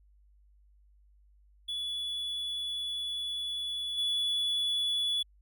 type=tone with level steps; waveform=triangle; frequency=3421 Hz; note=A7; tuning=49 cents flat; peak=-31 / -26 dBFS; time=1.68-5.23 s; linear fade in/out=10 ms; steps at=3.97 s; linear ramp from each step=20 ms; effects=added 50 Hz sine -59 dBFS peak until 5.41 s